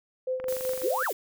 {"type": "tone with tremolo", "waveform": "sine", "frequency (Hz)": 514, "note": "C5", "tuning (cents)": -31, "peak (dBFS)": -25, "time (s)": [0.27, 1.03], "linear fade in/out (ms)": 5, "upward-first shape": "sine", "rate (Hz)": 5.3, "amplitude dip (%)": 65}
{"type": "click train", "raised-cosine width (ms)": 0.5, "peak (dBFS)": -25, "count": 11, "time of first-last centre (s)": [0.4, 0.818], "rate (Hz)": 23.9}
{"type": "noise", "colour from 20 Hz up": "blue", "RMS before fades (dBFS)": -38, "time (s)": [0.48, 1.13], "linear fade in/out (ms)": 5}
{"type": "exponential two-way sweep", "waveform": "sine", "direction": "up then down", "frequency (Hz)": [300.6, 1857, 300.6], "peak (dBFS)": -26, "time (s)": [0.83, 1.13], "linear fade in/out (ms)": 20, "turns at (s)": 1.05}
{"effects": []}